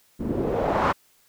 white noise with low-pass filter sweep, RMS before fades -24 dBFS, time 0.19-0.93 s, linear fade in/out 20 ms, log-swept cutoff 240 to 1200 Hz, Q 1.8, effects white hiss -61 dBFS RMS until 1.28 s

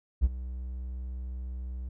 triangle tone with ADSR envelope, 62.8 Hz, B1, 30 cents sharp, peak -14 dBFS, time 0.21-1.89 s, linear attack 35 ms, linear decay 32 ms, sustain -18 dB, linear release 6 ms, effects tanh soft clip ceiling -13 dBFS

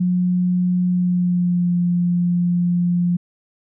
sine tone with pitch glide, 180 to 175.48 Hz, F#3 to F3, -47 to +9 cents, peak -15 dBFS, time 0-3.17 s, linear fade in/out 10 ms, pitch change -44 cents, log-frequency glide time 0.88-1.75 s, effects none

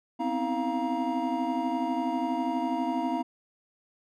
triangle tone cluster, 252.4 / 264.6 / 320.9 / 695 / 944 Hz, B3 / C4 / E4 / F5 / A#5, +38 / +20 / -46 / -9 / +22 cents, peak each -31 dBFS, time 0.19-3.23 s, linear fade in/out 20 ms, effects none

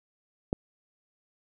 click, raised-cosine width 2 ms, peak -13 dBFS, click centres 0.529 s, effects none

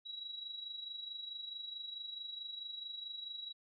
sine tone with amplitude modulation, 3883 Hz, B7, 30 cents flat, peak -40 dBFS, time 0.05-3.53 s, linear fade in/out 20 ms, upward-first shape sine, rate 24.6 Hz, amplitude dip 60%, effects none

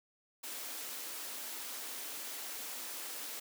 white high-pass noise, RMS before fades -43 dBFS, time 0.43-3.4 s, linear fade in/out 10 ms, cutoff 230 Hz, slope 96 dB/octave, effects none

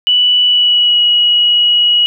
sine tone with pitch glide, 2960 to 2911 Hz, F#7 to F#7, 0 to -29 cents, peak -7 dBFS, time 0.07-2.06 s, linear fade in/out 0 ms, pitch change -29 cents, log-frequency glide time 0.46-1 s, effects none

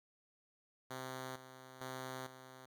5% pulse tone with tremolo, 130 Hz, C3, 11 cents flat, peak -32 dBFS, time 0.9-2.66 s, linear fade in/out 10 ms, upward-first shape square, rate 1.1 Hz, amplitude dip 70%, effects none

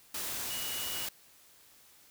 sine tone in noise, 2918 Hz, F#7, 25 cents flat, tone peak -41 dBFS, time 0.5-1.06 s, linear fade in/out 5 ms, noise white, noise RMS -37 dBFS, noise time 0.14-1.09 s, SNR -7 dB, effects white hiss -60 dBFS RMS until 2.1 s

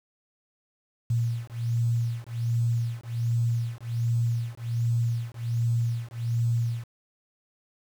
sine beating tone pair, 116.54 / 117.84 Hz, A#2 / A#2, 0 / +19 cents, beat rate 1.3 Hz, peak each -27 dBFS, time 1.1-6.84 s, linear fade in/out 5 ms, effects 8-bit

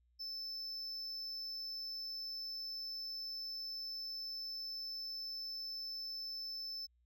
triangle tone, 5274 Hz, E8, in tune, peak -40 dBFS, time 0.19-6.87 s, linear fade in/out 20 ms, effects added 60 Hz sine -70 dBFS peak until 7.05 s

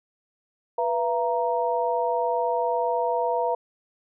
sine tone cluster, 491 / 677 / 935 Hz, B4 / E5 / A#5, -10 / +46 / +5 cents, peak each -26 dBFS, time 0.78-3.55 s, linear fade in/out 5 ms, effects none

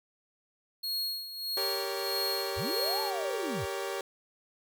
45% pulse tone with tremolo, 4300 Hz, C8, 47 cents sharp, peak -29 dBFS, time 0.83-3.11 s, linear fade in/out 10 ms, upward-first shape sine, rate 1.6 Hz, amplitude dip 70%
sawtooth chord, G diminished, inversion none, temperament equal with one note detuned, 392 / 466.2 / 561.5 Hz, G4 / Bb4 / Db5, 0 / 0 / +22 cents, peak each -32 / -35 / -34 dBFS, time 1.57-4.01 s, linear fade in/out 2 ms
sine linear two-way sweep, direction up then down, 51.9 to 898 to 62.2 Hz, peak -34 dBFS, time 2.56-3.66 s, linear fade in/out 20 ms, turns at 3.01 s
effects none

